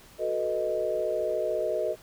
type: chord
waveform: sine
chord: B dominant seventh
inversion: second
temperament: equal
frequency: 370 / 440 / 493.9 / 622.3 Hz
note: F#4 / A4 / B4 / D#5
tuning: 0 / 0 / 0 / 0 cents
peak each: -34 / -32 / -33 / -28 dBFS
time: 0.18-1.96 s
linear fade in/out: 50 ms
effects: pink hiss -53 dBFS RMS until 2.02 s